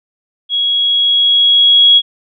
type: tone with level ramp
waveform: sine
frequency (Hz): 3322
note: G#7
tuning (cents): 0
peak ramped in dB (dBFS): -12 to -3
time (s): 0.49-2.02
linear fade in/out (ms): 50
effects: none